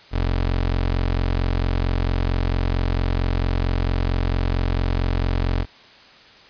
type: tone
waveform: 25% pulse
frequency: 44.44 Hz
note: F1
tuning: 31 cents sharp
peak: -15 dBFS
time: 0.11-5.66 s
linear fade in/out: 50 ms
effects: white hiss -47 dBFS RMS until 6.49 s + resampled to 11025 Hz